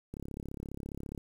click train, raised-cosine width 3 ms, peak -27 dBFS, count 37, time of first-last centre 0.14-1.177 s, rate 34.7 Hz, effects 9-bit

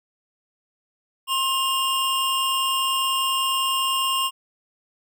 square tone pair together, 1061 / 2825 Hz, C6 / F7, +24 / +19 cents, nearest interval octave + perfect fourth, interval 1695 cents, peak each -24 dBFS, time 1.27-4.31 s, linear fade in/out 50 ms, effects none

